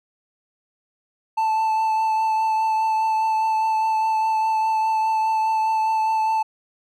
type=tone with vibrato; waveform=triangle; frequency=880 Hz; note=A5; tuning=in tune; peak=-16 dBFS; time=1.37-6.43 s; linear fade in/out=10 ms; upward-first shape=triangle; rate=4.9 Hz; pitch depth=16 cents each way; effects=none